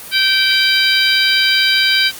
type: harmonic tone with a mistuned harmonic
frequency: 775 Hz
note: G5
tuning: 20 cents flat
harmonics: 2 / 3 / 4 / 5 / 6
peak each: -17 / -17 / -17 / -17 / -17 dBFS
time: 0.11-2.12 s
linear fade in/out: 50 ms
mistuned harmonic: 6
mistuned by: +39 cents
effects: white hiss -32 dBFS RMS until 2.19 s + Opus 32 kbps